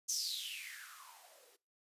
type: noise with band-pass filter sweep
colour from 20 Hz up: violet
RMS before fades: -44 dBFS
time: 0.08-1.57 s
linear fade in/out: 20 ms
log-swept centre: 6300 to 390 Hz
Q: 8.5
effects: noise-tail reverb RT60 0.4 s tail -24 dB re dry + resampled to 32000 Hz